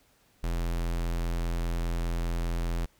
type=tone; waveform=square; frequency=42.45 Hz; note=F1; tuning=48 cents flat; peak=-28 dBFS; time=0.43-2.86 s; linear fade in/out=10 ms; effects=pink hiss -65 dBFS RMS until 2.99 s